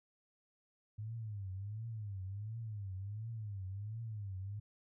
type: tone with vibrato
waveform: sine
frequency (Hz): 103.83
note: G#2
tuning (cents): 0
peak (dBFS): -40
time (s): 0.98-4.6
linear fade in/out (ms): 10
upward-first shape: triangle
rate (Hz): 1.4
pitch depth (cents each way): 200
effects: none